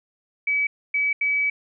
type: tone bursts at uneven times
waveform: sine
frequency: 2285 Hz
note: D7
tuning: 48 cents flat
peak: -19 dBFS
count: 3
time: 0.47-0.67 / 0.94-1.13 / 1.21-1.5 s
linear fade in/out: 5 ms
effects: none